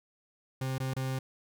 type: tone with dropouts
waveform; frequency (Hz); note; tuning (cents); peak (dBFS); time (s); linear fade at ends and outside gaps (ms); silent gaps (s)
40% pulse; 131.6; C3; +10; -30; 0.61-1.19; 5; 0.782-0.8 / 0.937-0.964
effects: none